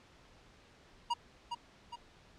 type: tone with echo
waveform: square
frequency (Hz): 950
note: A#5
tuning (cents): +33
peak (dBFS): -30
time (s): 1.1-1.14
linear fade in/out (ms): 10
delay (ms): 410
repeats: 2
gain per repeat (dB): -6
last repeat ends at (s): 1.96
effects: pink hiss -61 dBFS RMS until 2.38 s + low-pass 5000 Hz 12 dB/octave

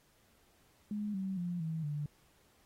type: tone with pitch steps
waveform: sine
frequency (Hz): 208.6 / 191.29 / 175.41 / 160.85 / 147.5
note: G#3 / G3 / F3 / E3 / D3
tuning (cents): +8 / -42 / +8 / -42 / +8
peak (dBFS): -34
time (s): 0.91-2.06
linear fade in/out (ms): 2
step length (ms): 230
effects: pink hiss -69 dBFS RMS until 2.65 s + AAC 48 kbps

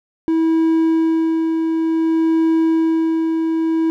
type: tone with tremolo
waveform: triangle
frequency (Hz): 324.5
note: E4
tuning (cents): -27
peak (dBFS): -10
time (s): 0.28-3.9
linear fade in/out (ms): 0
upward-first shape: sine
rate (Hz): 0.56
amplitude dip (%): 35
effects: none

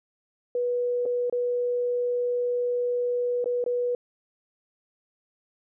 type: tone with dropouts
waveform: sine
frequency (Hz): 488.3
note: B4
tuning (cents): -20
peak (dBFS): -23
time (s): 0.55-3.95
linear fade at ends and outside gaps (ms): 2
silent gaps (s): 1.055-1.06 / 1.298-1.325 / 3.443-3.458 / 3.641-3.662
effects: none

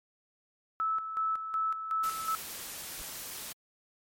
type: tone with tremolo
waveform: sine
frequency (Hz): 1307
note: E6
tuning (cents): -15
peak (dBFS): -27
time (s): 0.8-2.35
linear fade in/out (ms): 0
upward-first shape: square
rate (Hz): 2.7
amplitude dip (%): 60
type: noise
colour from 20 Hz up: white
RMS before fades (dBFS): -41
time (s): 2.03-3.53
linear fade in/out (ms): 10
type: noise with exponential growth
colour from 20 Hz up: brown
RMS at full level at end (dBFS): -43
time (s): 2.89-3.02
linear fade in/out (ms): 5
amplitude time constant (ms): 28
effects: MP3 64 kbps

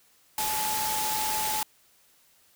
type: tone in noise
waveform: sine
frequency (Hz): 861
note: A5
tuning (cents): -38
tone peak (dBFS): -30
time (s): 0.38-1.63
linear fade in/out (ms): 2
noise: white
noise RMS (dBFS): -30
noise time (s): 0.38-1.63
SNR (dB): -3
effects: white hiss -62 dBFS RMS until 2.55 s

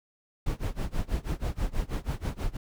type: noise with tremolo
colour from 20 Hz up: brown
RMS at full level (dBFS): -27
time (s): 0.46-2.57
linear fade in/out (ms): 5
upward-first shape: sine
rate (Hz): 6.2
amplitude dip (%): 95
effects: none

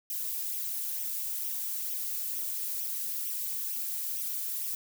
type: noise with flanger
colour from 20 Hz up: violet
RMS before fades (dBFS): -34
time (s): 0.1-4.75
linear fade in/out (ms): 2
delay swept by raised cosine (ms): 0.33 to 2.73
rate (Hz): 2.2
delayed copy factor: +0.6
effects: none

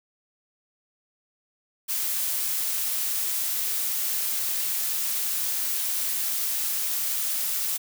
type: noise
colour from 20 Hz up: blue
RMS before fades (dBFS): -27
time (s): 1.88-7.78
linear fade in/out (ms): 20
effects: none

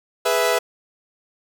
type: chord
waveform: sawtooth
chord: E major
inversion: first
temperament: equal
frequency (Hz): 415.3 / 493.9 / 659.3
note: G#4 / B4 / E5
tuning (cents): 0 / 0 / 0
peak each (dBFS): -20 / -17 / -17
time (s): 0.25-0.59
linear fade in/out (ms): 10
effects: none

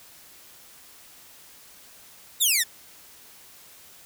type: exponential sweep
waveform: 10% pulse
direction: down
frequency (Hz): 3860 to 1710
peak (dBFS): -11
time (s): 2.4-2.64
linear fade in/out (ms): 20
effects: white hiss -50 dBFS RMS until 4.05 s

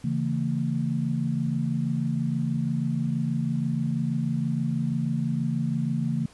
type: chord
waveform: sine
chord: A# diminished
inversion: first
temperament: equal with one note detuned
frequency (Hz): 138.59 / 164.81 / 227.1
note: C#3 / E3 / A#3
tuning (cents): 0 / 0 / -45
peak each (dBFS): -28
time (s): 0.04-6.26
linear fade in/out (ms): 5
effects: pink hiss -54 dBFS RMS until 6.33 s + resampled to 24000 Hz

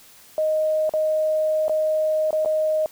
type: tone with dropouts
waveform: sine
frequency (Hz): 622.3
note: D#5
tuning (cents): 0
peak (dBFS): -18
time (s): 0.38-2.86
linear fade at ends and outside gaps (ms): 1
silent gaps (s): 0.894-0.937 / 1.682-1.695 / 2.307-2.329 / 2.449-2.458
effects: white hiss -49 dBFS RMS until 2.91 s

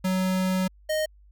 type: tone pair in turn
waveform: square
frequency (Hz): 186.4 / 619.9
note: F#3 / D#5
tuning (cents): +13 / -7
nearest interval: octave + major sixth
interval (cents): 2080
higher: second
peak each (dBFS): -23 / -24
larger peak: first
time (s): 0.04-0.68 / 0.89-1.06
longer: first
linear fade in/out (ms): 10
effects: added 50 Hz sine -51 dBFS peak until 1.31 s

